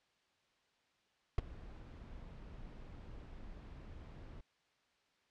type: noise with ADSR envelope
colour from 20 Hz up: brown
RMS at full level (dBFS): -29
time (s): 1.38-4.41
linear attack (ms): 3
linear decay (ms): 15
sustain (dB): -22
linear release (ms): 8
effects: white hiss -75 dBFS RMS until 5.3 s + low-pass 4000 Hz 12 dB/octave